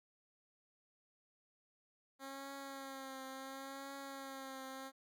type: tone with vibrato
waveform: 10% pulse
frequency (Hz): 270.1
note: C#4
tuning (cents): -45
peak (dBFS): -38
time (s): 2.19-4.92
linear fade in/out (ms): 50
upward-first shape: triangle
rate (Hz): 0.71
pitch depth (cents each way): 40
effects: none